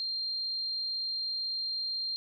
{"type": "tone", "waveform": "sine", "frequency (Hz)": 4186, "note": "C8", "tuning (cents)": 0, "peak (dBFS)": -31, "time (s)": [0, 2.16], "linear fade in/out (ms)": 0, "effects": []}